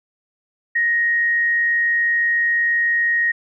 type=tone with frequency modulation; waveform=sine; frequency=1874 Hz; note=A#6; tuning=9 cents sharp; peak=-15 dBFS; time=0.75-3.32 s; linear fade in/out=10 ms; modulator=95 Hz; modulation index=0.28; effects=none